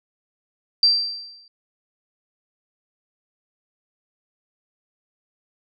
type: tone with exponential decay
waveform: sine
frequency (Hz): 4699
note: D8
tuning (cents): 0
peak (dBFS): -10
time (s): 0.83-1.48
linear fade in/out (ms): 2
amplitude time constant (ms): 140
effects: none